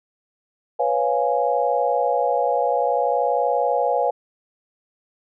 sine chord, C# dominant seventh, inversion third, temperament equal, 493.9 / 554.4 / 698.5 / 830.6 Hz, B4 / C#5 / E#5 / G#5, 0 / 0 / 0 / 0 cents, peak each -23 dBFS, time 0.79-4.11 s, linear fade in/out 10 ms, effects none

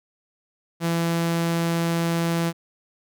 sawtooth tone, 167.8 Hz, E3, 31 cents sharp, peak -17 dBFS, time 0.8-2.53 s, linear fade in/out 50 ms, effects none

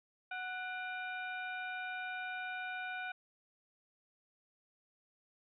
harmonic tone with a mistuned harmonic, 740 Hz, F#5, in tune, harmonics 1 / 2 / 3 / 4 / 5, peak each -44 / -41 / -46 / -56 / -56 dBFS, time 0.31-3.12 s, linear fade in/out 5 ms, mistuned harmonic 3, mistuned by +130 cents, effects none

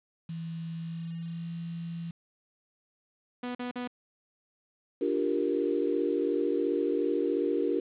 sine tone with pitch glide, 164.81 to 168.18 Hz, E3 to E3, 0 to +35 cents, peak -34 dBFS, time 0.29-2.11 s, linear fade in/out 5 ms, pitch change +35 cents, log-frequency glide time 0.74-1.51 s
sawtooth tone bursts, 246.5 Hz, B3, 3 cents flat, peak -29 dBFS, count 3, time 3.43-3.876 s, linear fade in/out 5 ms, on 120 ms, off 43 ms
sine chord, G minor seventh, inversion second, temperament equal, 293.7 / 349.2 / 392 / 466.2 Hz, D4 / F4 / G4 / Bb4, 0 / 0 / 0 / 0 cents, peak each -31 dBFS, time 5.01-7.8 s, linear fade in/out 5 ms
effects resampled to 8000 Hz + 9-bit

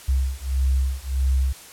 sine beating tone pair, 65.41 / 67.01 Hz, C2 / C2, 0 / +42 cents, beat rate 1.6 Hz, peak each -22 dBFS, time 0.08-1.53 s, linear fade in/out 10 ms, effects white hiss -43 dBFS RMS until 1.72 s + low-pass 12000 Hz 12 dB/octave

